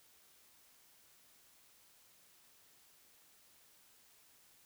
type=silence; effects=white hiss -66 dBFS RMS until 4.65 s